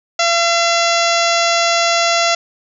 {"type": "harmonic tone", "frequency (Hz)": 680, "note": "F5", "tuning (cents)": -46, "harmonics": [1, 2, 3, 4, 5, 6, 7, 8, 9, 10], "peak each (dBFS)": [-16, -19, -21, -22, -23, -24, -24, -25, -26, -26], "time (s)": [0.19, 2.35], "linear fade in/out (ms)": 5, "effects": []}